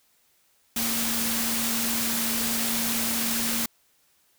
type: tone in noise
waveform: sine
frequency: 230 Hz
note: A#3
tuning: 23 cents flat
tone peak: -31 dBFS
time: 0.76-3.66 s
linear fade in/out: 5 ms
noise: white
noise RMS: -27 dBFS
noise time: 0.76-3.66 s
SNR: -7 dB
effects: white hiss -65 dBFS RMS until 4.38 s